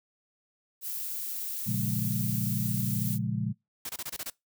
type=noise; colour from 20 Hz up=violet; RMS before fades=-35 dBFS; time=0.81-3.19 s; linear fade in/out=50 ms
type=chord; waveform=sine; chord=Bb minor seventh; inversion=none; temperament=equal; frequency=116.54 / 138.59 / 174.61 / 207.7 Hz; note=Bb2 / Db3 / F3 / Ab3; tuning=0 / 0 / 0 / 0 cents; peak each=-32 / -34 / -34 / -33 dBFS; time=1.66-3.53 s; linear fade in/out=20 ms
type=noise bursts; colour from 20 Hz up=white; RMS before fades=-36 dBFS; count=7; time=3.85-4.301 s; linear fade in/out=5 ms; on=43 ms; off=25 ms
effects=noise-tail reverb RT60 0.2 s tail -24 dB re dry